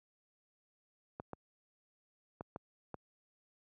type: clicks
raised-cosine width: 1 ms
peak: -28 dBFS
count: 5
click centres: 1.199 / 1.333 / 2.409 / 2.561 / 2.943 s
effects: high-pass 80 Hz 12 dB/octave